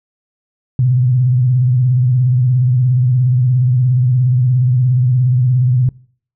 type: tone with vibrato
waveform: sine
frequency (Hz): 125.9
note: B2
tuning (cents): +34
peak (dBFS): -9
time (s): 0.79-5.89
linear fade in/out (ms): 2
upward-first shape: sine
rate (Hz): 17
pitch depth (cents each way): 92
effects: noise-tail reverb RT60 0.5 s tail -23 dB re dry